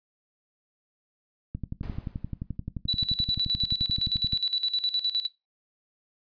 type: click train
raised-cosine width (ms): 5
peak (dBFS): -20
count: 33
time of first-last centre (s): 1.55-4.333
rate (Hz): 11.5
type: noise with exponential decay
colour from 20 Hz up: brown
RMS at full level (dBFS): -36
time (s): 1.83-2.57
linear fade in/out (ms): 1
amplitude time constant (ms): 160
type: tone with tremolo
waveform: sine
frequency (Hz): 3951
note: B7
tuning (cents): 0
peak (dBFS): -22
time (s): 2.88-5.27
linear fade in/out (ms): 10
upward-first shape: square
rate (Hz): 9.7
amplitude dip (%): 75
effects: noise-tail reverb RT60 0.2 s tail -17 dB re dry + resampled to 11025 Hz